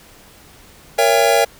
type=chord; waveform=square; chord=A# diminished seventh; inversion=none; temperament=just; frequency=466.2 / 559.4 / 671.3 / 805.5 Hz; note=A#4 / C#5 / E5 / G5; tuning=0 / +16 / +31 / +47 cents; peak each=-18 dBFS; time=0.98-1.45 s; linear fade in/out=10 ms; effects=pink hiss -45 dBFS RMS until 1.59 s